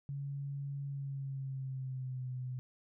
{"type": "tone with pitch glide", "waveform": "sine", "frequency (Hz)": [140.2, 127.09], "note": ["C#3", "C3"], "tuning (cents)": [20, -50], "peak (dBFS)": -37, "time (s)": [0.09, 2.59], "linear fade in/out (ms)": 0, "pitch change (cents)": -170, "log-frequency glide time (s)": [0.86, 2.3], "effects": []}